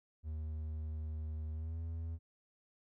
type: tone with pitch glide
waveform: triangle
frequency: 77.78 to 81.98 Hz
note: D#2 to E2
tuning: 0 to -9 cents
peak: -36 dBFS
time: 0.23-2.19 s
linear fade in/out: 50 ms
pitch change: +91 cents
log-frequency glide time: 1.52-1.77 s
effects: none